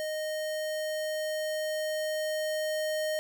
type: tone with level ramp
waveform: square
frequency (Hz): 619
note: D#5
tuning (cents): -9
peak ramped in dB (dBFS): -32 to -29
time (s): 0-3.19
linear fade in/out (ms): 0
effects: none